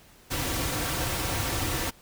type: noise with comb filter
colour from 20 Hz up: pink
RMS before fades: -29 dBFS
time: 0.3-1.91 s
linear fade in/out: 20 ms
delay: 4.8 ms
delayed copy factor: -0.5
effects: pink hiss -55 dBFS RMS until 2.01 s